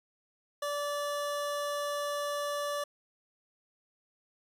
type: tone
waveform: 25% pulse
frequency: 580 Hz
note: D5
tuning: 22 cents flat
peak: -28 dBFS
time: 0.62-2.84 s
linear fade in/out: 5 ms
effects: resampled to 32000 Hz